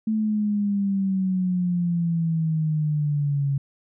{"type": "exponential sweep", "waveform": "sine", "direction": "down", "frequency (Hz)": [220, 138], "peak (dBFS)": -20, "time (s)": [0.07, 3.58], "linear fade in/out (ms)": 5, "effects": []}